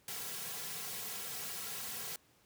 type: noise with comb filter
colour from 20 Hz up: white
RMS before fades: -42 dBFS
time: 0.08-2.16 s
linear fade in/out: 2 ms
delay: 3.3 ms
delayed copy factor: -0.8
effects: pink hiss -68 dBFS RMS until 2.45 s + high-pass 80 Hz 12 dB/octave